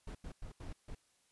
brown noise bursts at uneven times, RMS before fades -45 dBFS, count 5, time 0.07-0.15 / 0.24-0.32 / 0.42-0.52 / 0.6-0.73 / 0.88-0.95 s, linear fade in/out 5 ms, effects white hiss -73 dBFS RMS until 1.31 s + resampled to 24000 Hz

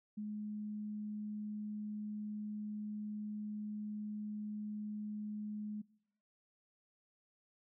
sine tone, 210.6 Hz, G#3, 24 cents sharp, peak -39 dBFS, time 0.17-5.82 s, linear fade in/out 10 ms, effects noise-tail reverb RT60 0.9 s tail -24 dB re dry

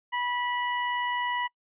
25% pulse tone, 978 Hz, B5, 17 cents flat, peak -23 dBFS, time 0.12-1.48 s, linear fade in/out 20 ms, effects noise-tail reverb RT60 0.1 s tail -26 dB re dry + resampled to 8000 Hz

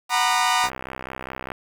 sawtooth chord, B major seventh, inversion second, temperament equal with one note detuned, 740 / 932.3 / 987.8 / 1212.6 Hz, F#5 / A#5 / B5 / D#6, 0 / 0 / 0 / -45 cents, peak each -20 dBFS, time 0.09-0.7 s, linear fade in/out 50 ms
click train, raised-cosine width 0.5 ms, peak -16 dBFS, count 58, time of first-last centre 0.64-1.518 s, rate 64.9 Hz
effects low-pass 10000 Hz 12 dB/octave + 7-bit

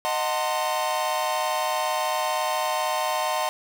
45% pulse chord, D# diminished seventh, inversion none, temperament equal with one note detuned, 622.3 / 740 / 902.1 / 1046.5 Hz, D#5 / F#5 / A5 / C6, 0 / 0 / +43 / 0 cents, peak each -29 dBFS, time 0.05-3.49 s, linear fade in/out 0 ms, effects none

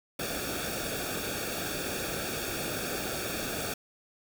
pink noise with comb filter, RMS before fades -34 dBFS, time 0.19-3.74 s, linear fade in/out 5 ms, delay 0.99 ms, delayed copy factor -0.8, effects none

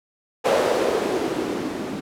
violet noise with low-pass filter sweep, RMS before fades -23 dBFS, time 0.44-2.01 s, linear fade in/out 20 ms, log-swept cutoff 540 to 250 Hz, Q 2.8, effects none

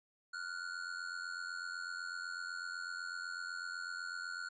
square ring-modulated tone, 1444 Hz, F#6, 43 cents flat, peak -38 dBFS, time 0.33-4.49 s, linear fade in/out 10 ms, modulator 44 Hz, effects resampled to 16000 Hz

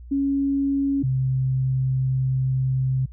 sine tone pair in turn, 277.2 / 131.05 Hz, C#4 / C3, 0 / +3 cents, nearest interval octave + minor second, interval 1297 cents, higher first, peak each -19 dBFS, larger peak neither, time 0.11-1.03 / 1.03-3.06 s, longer second, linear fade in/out 10 ms, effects added 60 Hz sine -38 dBFS peak until 3.12 s

